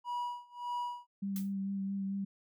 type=tone with tremolo; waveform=triangle; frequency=970 Hz; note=B5; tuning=31 cents flat; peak=-31 dBFS; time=0.04-1.07 s; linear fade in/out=50 ms; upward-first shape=sine; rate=1.7 Hz; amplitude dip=95%
type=tone with vibrato; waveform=sine; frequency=196 Hz; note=G3; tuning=in tune; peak=-33 dBFS; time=1.22-2.25 s; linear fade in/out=10 ms; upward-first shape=sine; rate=4.5 Hz; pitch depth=18 cents each way
type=noise with exponential decay; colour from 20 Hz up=blue; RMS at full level=-40 dBFS; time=1.36-1.53 s; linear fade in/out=1 ms; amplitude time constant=35 ms
effects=none